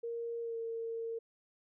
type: tone with pitch glide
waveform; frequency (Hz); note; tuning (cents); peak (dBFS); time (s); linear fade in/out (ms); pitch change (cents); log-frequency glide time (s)
sine; 466.2 to 456.9; A#4 to A#4; 0 to -35; -36; 0.03-1.19; 10; -35; 0.41-0.57
effects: none